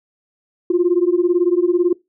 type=beating tone pair; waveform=sine; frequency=343.9 / 361.9 Hz; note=F4 / F#4; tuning=-27 / -38 cents; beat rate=18 Hz; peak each=-15 dBFS; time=0.7-1.93 s; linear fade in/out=5 ms; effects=noise-tail reverb RT60 0.2 s tail -23 dB re dry + tanh soft clip ceiling -6 dBFS